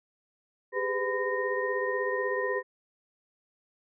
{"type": "tone cluster", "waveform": "sine", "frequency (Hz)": [398.6, 414.8, 504, 1009, 1849], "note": ["G4", "G#4", "B4", "B5", "A#6"], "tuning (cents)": [29, -2, 35, 37, -15], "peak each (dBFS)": [-33, -37, -31, -35, -33], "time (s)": [0.72, 2.63], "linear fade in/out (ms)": 50, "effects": []}